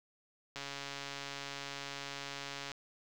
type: click train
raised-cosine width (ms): 0.2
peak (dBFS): -24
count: 303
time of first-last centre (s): 0.56-2.717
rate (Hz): 140
effects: 9-bit